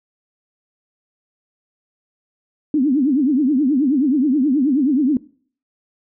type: tone with vibrato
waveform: sine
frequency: 277.2 Hz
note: C#4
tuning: in tune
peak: -13 dBFS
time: 2.74-5.17 s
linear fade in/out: 2 ms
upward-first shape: triangle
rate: 9.4 Hz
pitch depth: 250 cents each way
effects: noise-tail reverb RT60 0.5 s tail -22 dB re dry